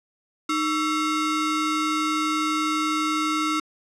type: ring-modulated tone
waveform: 35% pulse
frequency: 820 Hz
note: G#5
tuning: 22 cents flat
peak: -17 dBFS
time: 0.49-3.6 s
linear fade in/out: 5 ms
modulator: 512 Hz
effects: low-pass 8000 Hz 12 dB/octave